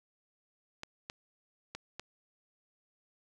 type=clicks; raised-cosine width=0.2 ms; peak=-23 dBFS; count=4; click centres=0.834 / 1.099 / 1.75 / 1.996 s; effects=none